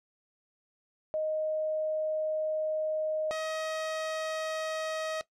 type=tone pair in turn; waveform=sine / sawtooth; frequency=622.3 / 632.4 Hz; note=D#5 / D#5; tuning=0 / +28 cents; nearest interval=unison; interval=28 cents; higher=second; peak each=-28 dBFS; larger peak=neither; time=1.14-3.31 / 3.31-5.21 s; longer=first; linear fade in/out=0 ms; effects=noise-tail reverb RT60 0.1 s tail -17 dB re dry + low-pass 7000 Hz 12 dB/octave